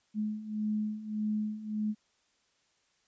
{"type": "beating tone pair", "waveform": "sine", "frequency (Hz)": [211.8, 213.5], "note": ["G#3", "G#3"], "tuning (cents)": [34, 48], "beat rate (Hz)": 1.7, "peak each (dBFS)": [-36, -32], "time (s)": [0.14, 1.95], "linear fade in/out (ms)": 50, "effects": ["white hiss -72 dBFS RMS until 3.07 s", "resampled to 16000 Hz"]}